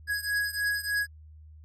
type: beating tone pair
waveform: square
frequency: 1661.2 / 1664.5 Hz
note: G#6 / G#6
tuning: 0 / +3 cents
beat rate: 3.3 Hz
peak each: -30 / -32 dBFS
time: 0.07-1.07 s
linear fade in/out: 50 ms
effects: added 77 Hz sine -47 dBFS peak until 1.64 s + AAC 64 kbps